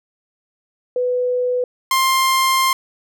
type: tone pair in turn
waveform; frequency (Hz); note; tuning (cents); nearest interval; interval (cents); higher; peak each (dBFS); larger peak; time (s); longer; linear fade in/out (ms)
sine / sawtooth; 496.9 / 1055.2; B4 / C6; +11 / +14; octave + minor second; 1303; second; -16 / -10; second; 0.96-1.64 / 1.91-2.73; second; 2
effects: none